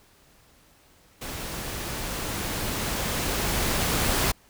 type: noise with level ramp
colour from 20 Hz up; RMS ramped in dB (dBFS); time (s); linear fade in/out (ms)
pink; -35 to -23; 1.21-4.32; 10
effects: pink hiss -58 dBFS RMS until 4.49 s